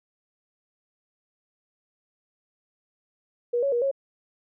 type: tone with pitch steps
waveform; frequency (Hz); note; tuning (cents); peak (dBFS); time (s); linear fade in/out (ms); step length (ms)
sine; 480.7 / 556 / 478.3 / 548; B4 / C#5 / A#4 / C#5; -47 / +5 / +44 / -20; -21; 3.53-3.914; 10; 96
effects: none